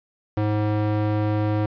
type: tone with band-pass filter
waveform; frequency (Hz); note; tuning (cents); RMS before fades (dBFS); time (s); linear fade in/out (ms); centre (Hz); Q
square; 105.9; G#2; +34; -22; 0.37-1.66; 5; 380; 0.53
effects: resampled to 11025 Hz + 9-bit